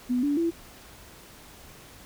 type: tone with pitch steps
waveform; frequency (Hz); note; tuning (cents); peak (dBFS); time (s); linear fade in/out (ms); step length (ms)
sine; 248 / 288.2 / 334.9; B3 / D4 / E4; +7 / -33 / +27; -22; 0.09-0.51; 20; 140
effects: pink hiss -49 dBFS RMS until 2.05 s